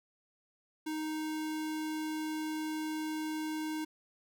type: tone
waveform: square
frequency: 311.1 Hz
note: D#4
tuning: in tune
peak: -35 dBFS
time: 0.86-3.85 s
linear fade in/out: 10 ms
effects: none